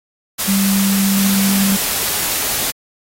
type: tone in noise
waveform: sine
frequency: 196 Hz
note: G3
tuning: in tune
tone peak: -13 dBFS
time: 0.47-1.77 s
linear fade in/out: 20 ms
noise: white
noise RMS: -19 dBFS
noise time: 0.38-2.72 s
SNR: +3 dB
effects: AAC 48 kbps